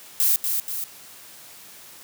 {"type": "noise with echo", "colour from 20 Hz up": "violet", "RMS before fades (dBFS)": -19, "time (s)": [0.2, 0.36], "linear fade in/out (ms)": 0, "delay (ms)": 240, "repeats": 2, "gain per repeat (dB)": -5, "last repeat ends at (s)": 0.84, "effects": ["white hiss -45 dBFS RMS until 2.03 s", "high-pass 80 Hz 12 dB/octave"]}